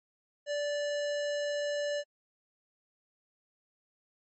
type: tone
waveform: square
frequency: 583 Hz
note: D5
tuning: 13 cents flat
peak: -31 dBFS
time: 0.46-2.04 s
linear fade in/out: 50 ms
effects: MP3 32 kbps